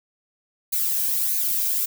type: noise with flanger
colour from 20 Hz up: violet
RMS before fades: -23 dBFS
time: 0.72-1.86 s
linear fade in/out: 10 ms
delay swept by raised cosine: 0.46 to 1.29 ms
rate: 1.6 Hz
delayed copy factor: +0.5
effects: none